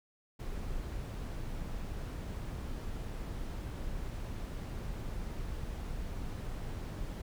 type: noise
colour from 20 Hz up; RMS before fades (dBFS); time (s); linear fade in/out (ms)
brown; -39; 0.39-7.22; 10
effects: none